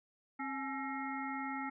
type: harmonic tone with a mistuned harmonic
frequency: 268.2 Hz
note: C4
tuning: 43 cents sharp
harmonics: 1 / 3 / 5 / 7 / 8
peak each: -41 / -42 / -44 / -47 / -46 dBFS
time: 0.39-1.7 s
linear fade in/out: 10 ms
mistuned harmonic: 3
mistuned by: +87 cents
effects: none